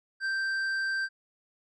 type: tone with hard clipping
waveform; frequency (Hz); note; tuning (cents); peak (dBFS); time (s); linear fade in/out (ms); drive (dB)
sine; 1567; G6; -1; -29; 0.2-1.09; 50; 6
effects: resampled to 24000 Hz